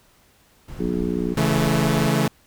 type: noise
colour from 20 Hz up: brown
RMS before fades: -34 dBFS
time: 0.68-2.07 s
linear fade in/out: 5 ms
type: harmonic tone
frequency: 60.2 Hz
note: B1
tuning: 44 cents flat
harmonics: 3 / 4 / 5 / 6 / 7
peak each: -26 / -27 / -28 / -29 / -29 dBFS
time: 0.79-1.35 s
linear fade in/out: 20 ms
type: chord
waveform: sawtooth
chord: A major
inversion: first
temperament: equal with one note detuned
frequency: 138.59 / 164.81 / 216.7 Hz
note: C#3 / E3 / A3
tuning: 0 / 0 / -26 cents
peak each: -18 dBFS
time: 1.37-2.28 s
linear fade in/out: 5 ms
effects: pink hiss -57 dBFS RMS until 2.46 s